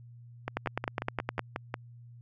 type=two click trains; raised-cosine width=0.5 ms; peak=-14 / -17 dBFS; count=9 / 8; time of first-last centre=0.57-1.393 / 0.48-1.741 s; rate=9.72 / 5.55 Hz; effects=added 119 Hz sine -48 dBFS peak until 2.21 s